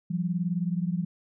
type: beating tone pair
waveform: sine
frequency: 170.7 / 189.7 Hz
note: F3 / F#3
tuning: -39 / +43 cents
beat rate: 19 Hz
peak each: -27 / -30 dBFS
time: 0.1-1.05 s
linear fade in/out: 10 ms
effects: none